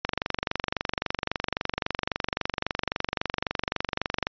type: click train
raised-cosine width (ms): 0.3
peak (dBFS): -9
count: 101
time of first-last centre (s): 0.05-4.269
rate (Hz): 23.7
effects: resampled to 11025 Hz